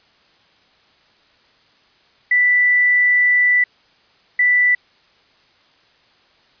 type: tone bursts at uneven times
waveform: sine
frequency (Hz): 1975.5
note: B6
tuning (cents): 0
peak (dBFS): -11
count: 2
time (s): 2.31-3.64 / 4.39-4.75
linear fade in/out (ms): 5
effects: white hiss -55 dBFS RMS until 6.6 s + resampled to 11025 Hz